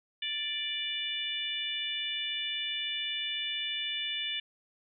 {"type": "harmonic tone", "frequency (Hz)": 587.3, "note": "D5", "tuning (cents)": 0, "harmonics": [3, 4, 5, 6], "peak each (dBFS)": [-42, -39, -35, -36], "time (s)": [0.22, 4.4], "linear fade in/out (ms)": 5, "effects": []}